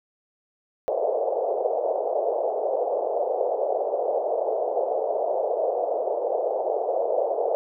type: band-pass noise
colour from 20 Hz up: white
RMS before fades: -25 dBFS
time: 0.88-7.55 s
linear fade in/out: 0 ms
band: 440 to 700 Hz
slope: 48 dB/octave
effects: none